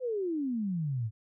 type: exponential sweep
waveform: sine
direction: down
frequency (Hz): 526 to 103.8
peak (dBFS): -29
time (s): 0-1.11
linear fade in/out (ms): 50
effects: none